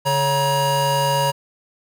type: tone cluster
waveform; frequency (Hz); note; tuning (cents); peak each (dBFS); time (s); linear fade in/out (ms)
square; 143 / 556 / 952; D3 / C#5 / A#5; -46 / +5 / +36; -24 / -23 / -20; 0.05-1.32; 20
effects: none